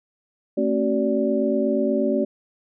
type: tone cluster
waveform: sine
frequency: 223.7 / 272 / 376.4 / 580 Hz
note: A3 / C#4 / F#4 / D5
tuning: +29 / -33 / +30 / -22 cents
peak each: -24 dBFS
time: 0.57-2.25 s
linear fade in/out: 10 ms
effects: none